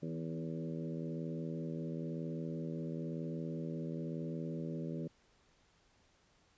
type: harmonic tone with a mistuned harmonic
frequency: 81 Hz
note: E2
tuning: 30 cents flat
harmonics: 2 / 3 / 4 / 5 / 6 / 7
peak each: -40 / -44 / -46 / -48 / -50 / -51 dBFS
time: 0.02-5.08 s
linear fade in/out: 10 ms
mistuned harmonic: 3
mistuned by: +29 cents
effects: pink hiss -70 dBFS RMS until 6.57 s + resampled to 16000 Hz